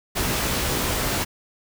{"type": "noise with comb filter", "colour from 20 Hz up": "pink", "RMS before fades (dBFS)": -24, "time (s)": [0.15, 1.25], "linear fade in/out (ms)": 20, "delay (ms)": 16, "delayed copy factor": 0.5, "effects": []}